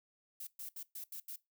violet noise bursts at uneven times, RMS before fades -45 dBFS, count 6, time 0.4-0.47 / 0.59-0.69 / 0.76-0.83 / 0.95-1.04 / 1.12-1.2 / 1.28-1.36 s, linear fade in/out 5 ms, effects noise-tail reverb RT60 0.2 s tail -20 dB re dry

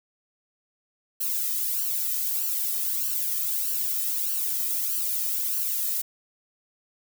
violet noise with flanger, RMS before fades -27 dBFS, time 1.2-6.02 s, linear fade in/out 10 ms, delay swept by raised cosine 0.68 to 1.63 ms, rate 1.6 Hz, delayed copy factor +0.8, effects none

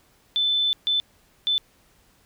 sine tone bursts at uneven times, 3520 Hz, A7, in tune, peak -19 dBFS, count 3, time 0.36-0.73 / 0.87-1 / 1.47-1.58 s, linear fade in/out 0 ms, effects pink hiss -60 dBFS RMS until 2.25 s

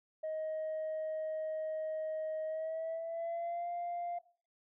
sine tone with pitch glide, 628 to 696.8 Hz, D#5 to F5, +16 to -4 cents, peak -34 dBFS, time 0.23-4.19 s, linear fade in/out 10 ms, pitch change +180 cents, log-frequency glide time 2.45-3.69 s, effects noise-tail reverb RT60 0.4 s tail -17 dB re dry + tanh soft clip ceiling -33 dBFS

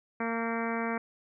harmonic tone with a mistuned harmonic, 229.8 Hz, A#3, 25 cents flat, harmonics 1 / 2 / 3 / 4 / 5 / 6 / 7 / 8 / 9 / 10, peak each -33 / -36 / -38 / -39 / -40 / -41 / -41 / -42 / -43 / -43 dBFS, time 0.2-0.98 s, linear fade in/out 5 ms, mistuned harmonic 7, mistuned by -31 cents, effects none

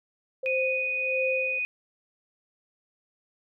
sine tone with tremolo, 523.3 Hz, C5, in tune, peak -25 dBFS, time 0.43-1.59 s, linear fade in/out 5 ms, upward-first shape sine, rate 1.5 Hz, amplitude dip 80%
sine tone, 2484 Hz, D#7, 3 cents flat, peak -26 dBFS, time 0.46-1.65 s, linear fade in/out 0 ms
effects none

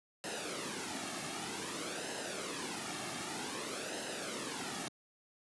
pink noise with flanger, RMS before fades -40 dBFS, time 0.24-4.88 s, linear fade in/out 0 ms, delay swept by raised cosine 0.86 to 2.06 ms, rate 0.53 Hz, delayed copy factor -0.6, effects high-pass 200 Hz 12 dB/octave + resampled to 24000 Hz

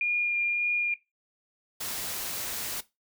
sine tone with vibrato, 2416 Hz, D7, 48 cents sharp, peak -24 dBFS, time 0.01-0.94 s, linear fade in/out 2 ms, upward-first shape sine, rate 1.8 Hz, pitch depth 9 cents each way
white noise, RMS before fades -34 dBFS, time 1.8-2.81 s, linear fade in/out 10 ms
effects noise-tail reverb RT60 0.2 s tail -17 dB re dry

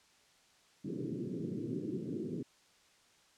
white band-pass noise, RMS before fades -39 dBFS, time 0.84-2.43 s, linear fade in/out 10 ms, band 120 to 390 Hz, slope 48 dB/octave, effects white hiss -66 dBFS RMS until 3.37 s + low-pass 7000 Hz 12 dB/octave

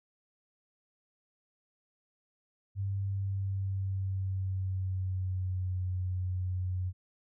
sine tone with pitch glide, 98.3 to 91.72 Hz, G2 to F#2, +5 to -15 cents, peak -30 dBFS, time 2.75-6.93 s, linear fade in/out 50 ms, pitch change -120 cents, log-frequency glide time 3.04-5.83 s, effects none

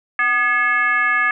sine tone with frequency modulation, 1696 Hz, G#6, 36 cents sharp, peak -14 dBFS, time 0.19-1.31 s, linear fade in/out 2 ms, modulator 473 Hz, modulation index 1.1, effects none

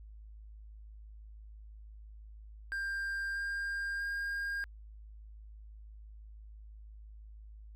triangle tone with pitch steps, 1592 / 1603.1 / 1614.2 Hz, G6 / G6 / G#6, +26 / +38 / -50 cents, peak -32 dBFS, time 2.72-4.64 s, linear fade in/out 0 ms, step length 640 ms, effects added 53 Hz sine -48 dBFS peak until 7.75 s

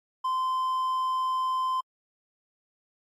triangle tone, 1034 Hz, C6, 21 cents flat, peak -23 dBFS, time 0.24-1.81 s, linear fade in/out 10 ms, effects AAC 64 kbps

